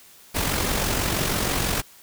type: noise with amplitude modulation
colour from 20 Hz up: pink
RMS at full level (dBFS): -22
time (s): 0.34-1.82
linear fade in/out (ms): 20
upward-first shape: sine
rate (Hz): 46.1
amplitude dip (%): 45
effects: white hiss -50 dBFS RMS until 2.02 s